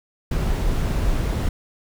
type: noise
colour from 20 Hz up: brown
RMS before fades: -21 dBFS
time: 0.31-1.49 s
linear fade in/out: 5 ms
effects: none